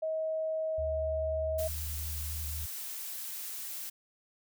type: tone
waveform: sine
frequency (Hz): 635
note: D#5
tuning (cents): +35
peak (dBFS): -30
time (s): 0.02-1.68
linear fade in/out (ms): 10
type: tone with pitch glide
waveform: sine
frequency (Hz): 75.4 to 75.97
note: D2 to D#2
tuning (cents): +46 to -41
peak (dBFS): -36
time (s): 0.78-2.66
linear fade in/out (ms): 5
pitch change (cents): +13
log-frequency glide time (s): 1.27-1.36
type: noise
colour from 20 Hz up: blue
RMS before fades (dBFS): -40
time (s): 1.58-3.9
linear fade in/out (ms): 10
effects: none